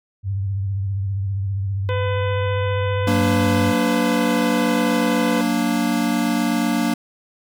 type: tone with vibrato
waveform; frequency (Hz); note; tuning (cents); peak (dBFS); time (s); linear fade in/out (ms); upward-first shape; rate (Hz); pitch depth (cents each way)
sine; 98; G2; 0; -20; 0.23-3.74; 50; triangle; 15; 74
type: harmonic tone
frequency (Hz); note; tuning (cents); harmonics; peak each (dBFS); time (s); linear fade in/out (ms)
503; B4; +32; 1 / 2 / 3 / 4 / 5 / 6 / 7; -23 / -29 / -33 / -35 / -37 / -39 / -40; 1.89-5.41; 0
type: chord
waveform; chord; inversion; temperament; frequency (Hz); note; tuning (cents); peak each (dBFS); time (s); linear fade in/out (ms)
square; Gb augmented; none; equal; 185 / 233.1 / 293.7; Gb3 / Bb3 / D4; 0 / 0 / 0; -26 / -21 / -23; 3.07-6.94; 5
effects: none